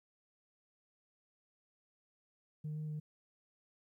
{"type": "tone with pitch steps", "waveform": "sine", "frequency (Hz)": [152.2, 153.8, 152.1], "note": ["D#3", "D#3", "D#3"], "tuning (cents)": [-38, -20, -39], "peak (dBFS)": -36, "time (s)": [2.64, 3], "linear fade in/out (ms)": 10, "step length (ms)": 120, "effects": ["tanh soft clip ceiling -36 dBFS", "13-bit"]}